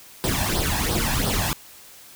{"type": "noise with flanger", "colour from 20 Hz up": "pink", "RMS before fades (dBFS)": -23, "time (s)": [0.24, 1.53], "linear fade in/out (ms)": 0, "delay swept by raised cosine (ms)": [0.21, 1.2], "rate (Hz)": 2.9, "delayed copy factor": 0.7, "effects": ["white hiss -46 dBFS RMS until 2.15 s"]}